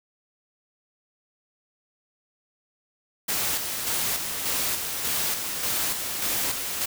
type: noise with tremolo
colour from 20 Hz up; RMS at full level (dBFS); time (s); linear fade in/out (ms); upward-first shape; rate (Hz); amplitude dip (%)
white; -26; 3.28-6.86; 10; square; 1.7; 40
effects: none